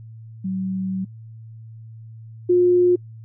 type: tone pair in turn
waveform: sine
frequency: 189 / 356.8 Hz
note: F#3 / F4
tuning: +37 / +37 cents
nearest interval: major seventh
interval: 1100 cents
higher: second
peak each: -22 / -12 dBFS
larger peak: second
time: 0.44-1.05 / 2.49-2.96 s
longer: first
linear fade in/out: 10 ms
effects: noise-tail reverb RT60 0.1 s tail -26 dB re dry + added 112 Hz sine -37 dBFS peak until 3.24 s